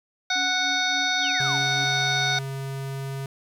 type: harmonic tone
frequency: 738 Hz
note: F#5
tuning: 5 cents flat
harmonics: 1 / 2 / 3 / 5 / 6 / 7 / 8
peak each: -29 / -26 / -29 / -26 / -33 / -38 / -34 dBFS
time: 0.3-2.39 s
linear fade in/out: 5 ms
type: tone with tremolo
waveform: sine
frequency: 280 Hz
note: C#4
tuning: 18 cents sharp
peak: -35 dBFS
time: 0.35-1.85 s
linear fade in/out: 10 ms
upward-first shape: sine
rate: 3.5 Hz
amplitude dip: 80%
type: exponential sweep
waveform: sine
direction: down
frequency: 4100 to 740 Hz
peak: -32 dBFS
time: 1.18-1.6 s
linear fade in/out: 50 ms
type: tone with pitch glide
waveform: square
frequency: 135.2 to 136.14 Hz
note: C#3 to C#3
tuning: -43 to -31 cents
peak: -30 dBFS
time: 1.4-3.26 s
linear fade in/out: 2 ms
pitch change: +12 cents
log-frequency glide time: 1.64-3.11 s
effects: 9-bit